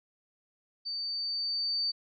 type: tone with level ramp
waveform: sine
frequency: 4590 Hz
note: D8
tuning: 40 cents flat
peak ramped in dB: -33 to -27 dBFS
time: 0.85-1.92 s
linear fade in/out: 20 ms
effects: none